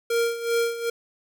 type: tone with tremolo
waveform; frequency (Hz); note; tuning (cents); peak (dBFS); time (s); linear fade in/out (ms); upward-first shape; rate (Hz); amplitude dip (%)
square; 466.2; A#4; 0; -20; 0.1-0.9; 5; sine; 2.6; 75
effects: none